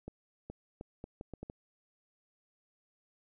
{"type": "accelerating click train", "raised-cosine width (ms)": 2, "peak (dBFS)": -29, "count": 8, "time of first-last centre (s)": [0.08, 1.499], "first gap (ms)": 420, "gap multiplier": 0.74, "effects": []}